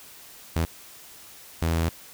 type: tone bursts at uneven times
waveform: sawtooth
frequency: 82.41 Hz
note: E2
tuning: in tune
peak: -18 dBFS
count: 2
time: 0.56-0.65 / 1.62-1.89 s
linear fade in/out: 0 ms
effects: white hiss -47 dBFS RMS until 2.13 s